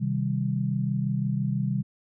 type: chord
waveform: sine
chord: C minor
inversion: none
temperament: just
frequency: 130.81 / 156.98 / 196.22 Hz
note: C3 / Eb3 / G3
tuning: 0 / +16 / +2 cents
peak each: -27 / -30 / -28 dBFS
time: 0-1.83 s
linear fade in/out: 20 ms
effects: none